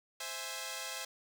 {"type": "chord", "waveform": "5% pulse", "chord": "C augmented", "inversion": "none", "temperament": "equal", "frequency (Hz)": [523.3, 659.3, 830.6], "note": ["C5", "E5", "G#5"], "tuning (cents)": [0, 0, 0], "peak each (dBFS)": -32, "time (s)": [0.2, 1.05], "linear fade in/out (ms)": 5, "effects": []}